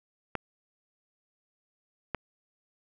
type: clicks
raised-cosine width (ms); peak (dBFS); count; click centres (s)
0.5; -15; 2; 0.353 / 2.147
effects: none